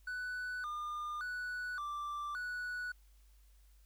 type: tone with pitch steps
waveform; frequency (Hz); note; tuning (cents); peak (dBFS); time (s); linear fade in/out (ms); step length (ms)
triangle; 1490 / 1207 / 1479 / 1175 / 1474; F#6 / D6 / F#6 / D6 / F#6; +12 / +47 / -1 / +1 / -7; -36; 0.07-2.92; 5; 570
effects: added 50 Hz sine -60 dBFS peak until 3.85 s + white hiss -73 dBFS RMS until 3.85 s